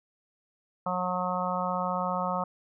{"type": "harmonic tone", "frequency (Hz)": 181.5, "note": "F#3", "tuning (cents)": -33, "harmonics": [1, 3, 4, 5, 6, 7], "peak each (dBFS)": [-34, -34, -34, -34, -34, -34], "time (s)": [0.86, 2.44], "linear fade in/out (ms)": 5, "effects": []}